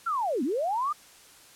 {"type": "linear two-way sweep", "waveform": "sine", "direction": "down then up", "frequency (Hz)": [1408, 226.6, 1245], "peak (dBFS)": -25, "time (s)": [0.06, 0.93], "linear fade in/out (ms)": 10, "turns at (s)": 0.43, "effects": ["white hiss -53 dBFS RMS until 1.55 s", "low-pass 11000 Hz 12 dB/octave"]}